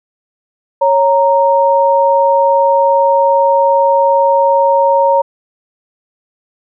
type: tone pair together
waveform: sine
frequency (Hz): 552.5 / 930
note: C#5 / A#5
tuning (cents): -6 / -4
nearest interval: major sixth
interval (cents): 902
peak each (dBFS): -10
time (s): 0.81-5.22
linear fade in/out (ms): 10
effects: none